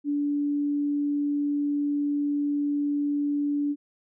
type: tone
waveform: sine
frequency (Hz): 289.4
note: D4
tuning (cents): -25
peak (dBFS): -23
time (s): 0.04-3.76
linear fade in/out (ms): 50
effects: none